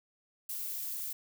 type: noise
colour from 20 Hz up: violet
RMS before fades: -38 dBFS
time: 0.49-1.13 s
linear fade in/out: 5 ms
effects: none